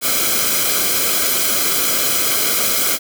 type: noise with comb filter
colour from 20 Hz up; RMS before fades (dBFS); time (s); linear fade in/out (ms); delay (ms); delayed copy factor
white; -17; 0.01-2.99; 50; 1.1; -0.75
effects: none